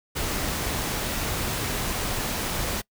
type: noise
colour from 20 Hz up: pink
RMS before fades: -28 dBFS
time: 0.15-2.82 s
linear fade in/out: 20 ms
effects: noise-tail reverb RT60 0.1 s tail -23 dB re dry